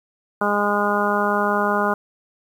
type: harmonic tone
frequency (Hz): 205.4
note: G#3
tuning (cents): -19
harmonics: 1 / 2 / 3 / 4 / 5 / 6 / 7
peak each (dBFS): -25 / -25 / -25 / -25 / -25 / -25 / -25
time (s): 0.41-1.94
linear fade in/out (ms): 5
effects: 8-bit